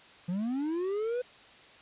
triangle linear sweep, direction up, 167.6 to 505 Hz, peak -27 dBFS, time 0.28-1.22 s, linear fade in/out 10 ms, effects white hiss -54 dBFS RMS until 1.81 s + resampled to 8000 Hz

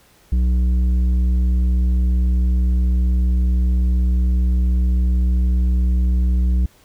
sine tone with tanh clipping, 61.74 Hz, B1, in tune, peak -15 dBFS, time 0.32-6.66 s, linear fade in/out 5 ms, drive 8 dB, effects pink hiss -53 dBFS RMS until 6.84 s

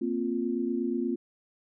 sine chord, Bb suspended second, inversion none, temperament equal, 233.1 / 261.6 / 349.2 Hz, Bb3 / C4 / F4, 0 / 0 / 0 cents, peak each -31 dBFS, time 0.01-1.16 s, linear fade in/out 10 ms, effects none

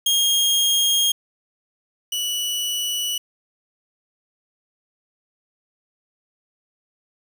sawtooth tone pair in turn, 3245 / 2950 Hz, G#7 / F#7, -41 / -6 cents, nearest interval major second, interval 165 cents, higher first, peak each -13 / -19 dBFS, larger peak first, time 0.06-1.12 / 2.12-3.18 s, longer neither, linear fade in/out 5 ms, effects 7-bit

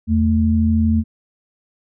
sine tone pair together, 82.9 / 221.8 Hz, E2 / A3, +10 / +14 cents, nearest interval octave + perfect fourth, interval 1704 cents, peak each -16 / -15 dBFS, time 0.07-1.04 s, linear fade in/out 50 ms, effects none

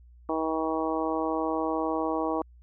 harmonic tone, 159.6 Hz, D#3, 44 cents sharp, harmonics 2 / 3 / 4 / 5 / 6 / 7, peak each -30 / -32 / -33 / -34 / -35 / -35 dBFS, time 0.29-2.42 s, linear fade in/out 2 ms, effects added 60 Hz sine -50 dBFS peak until 2.62 s

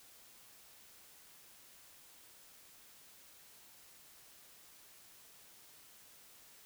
silence, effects white hiss -60 dBFS RMS until 6.65 s

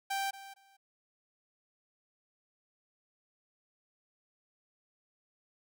sawtooth tone with echo, 784 Hz, G5, in tune, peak -28 dBFS, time 0.1-0.31 s, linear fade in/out 10 ms, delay 230 ms, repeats 2, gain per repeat -15 dB, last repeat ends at 0.77 s, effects none

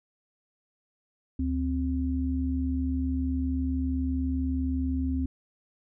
sine tone pair together, 73.96 / 261.6 Hz, D2 / C4, +13 / 0 cents, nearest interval octave + minor seventh, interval 2187 cents, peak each -28 dBFS, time 1.39-5.26 s, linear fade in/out 5 ms, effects none

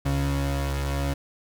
35% pulse tone pair together, 69.3 / 139.04 Hz, C#2 / C#3, 0 / +6 cents, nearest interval octave, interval 1206 cents, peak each -24 dBFS, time 0.05-1.14 s, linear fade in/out 10 ms, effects none

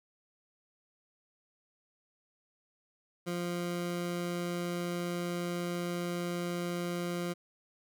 20% pulse tone, 174.7 Hz, F3, 1 cent sharp, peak -28 dBFS, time 3.26-7.34 s, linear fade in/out 20 ms, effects none

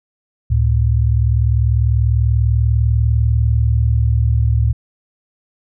sine tone pair together, 71.3 / 111.48 Hz, C#2 / A2, +49 / +23 cents, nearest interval minor sixth, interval 774 cents, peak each -14 dBFS, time 0.5-4.73 s, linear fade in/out 10 ms, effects none

